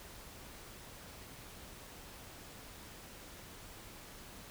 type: silence
effects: pink hiss -52 dBFS RMS until 4.5 s